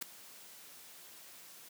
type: noise with ADSR envelope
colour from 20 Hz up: white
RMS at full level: -34 dBFS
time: 0.01-1.69 s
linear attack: 14 ms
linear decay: 3 ms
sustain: -20 dB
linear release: 8 ms
effects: high-pass 150 Hz 12 dB/octave